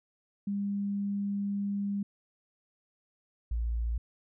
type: tone pair in turn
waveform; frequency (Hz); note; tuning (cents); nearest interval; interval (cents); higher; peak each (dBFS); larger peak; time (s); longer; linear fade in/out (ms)
sine; 201 / 57.46; G3 / A#1; +44 / -24; octave + minor seventh; 2168; first; -29 / -28; second; 0.47-2.03 / 3.51-3.98; first; 5
effects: none